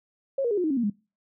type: tone with pitch steps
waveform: sine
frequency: 544 / 473.6 / 412.3 / 358.9 / 312.4 / 272 / 236.8 / 206.1 Hz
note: C#5 / A#4 / G#4 / F4 / D#4 / C#4 / A#3 / G#3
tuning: -33 / +27 / -13 / +47 / +7 / -33 / +27 / -13 cents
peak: -22 dBFS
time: 0.38-0.9 s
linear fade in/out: 5 ms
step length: 65 ms
effects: noise-tail reverb RT60 0.3 s tail -22 dB re dry